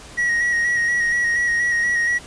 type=tone with vibrato; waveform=triangle; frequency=1902 Hz; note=A#6; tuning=34 cents sharp; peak=-15 dBFS; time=0.17-2.19 s; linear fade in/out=20 ms; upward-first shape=square; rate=4.2 Hz; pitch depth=24 cents each way; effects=pink hiss -40 dBFS RMS until 2.26 s + resampled to 22050 Hz